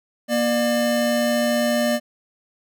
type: tone pair together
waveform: square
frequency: 237.3 / 598 Hz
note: A#3 / D5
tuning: +31 / +31 cents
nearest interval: octave + major third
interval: 1600 cents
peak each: -22 / -21 dBFS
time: 0.28-2 s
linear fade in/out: 50 ms
effects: none